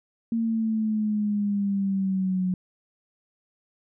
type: exponential sweep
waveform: sine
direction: down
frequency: 229.9 to 182.4 Hz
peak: -22 dBFS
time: 0.32-2.54 s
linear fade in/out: 2 ms
effects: none